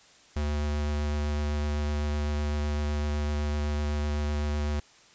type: tone with vibrato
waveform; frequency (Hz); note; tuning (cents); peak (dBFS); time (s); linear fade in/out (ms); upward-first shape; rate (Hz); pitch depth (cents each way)
square; 74; D2; +14; -27; 0.36-4.8; 5; sine; 7.9; 10
effects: white hiss -56 dBFS RMS until 5.14 s + resampled to 16000 Hz